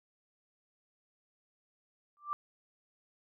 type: tone with exponential growth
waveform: sine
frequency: 1178 Hz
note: D6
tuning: 5 cents sharp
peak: -28 dBFS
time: 2.17-2.33 s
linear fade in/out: 0 ms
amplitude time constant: 33 ms
effects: none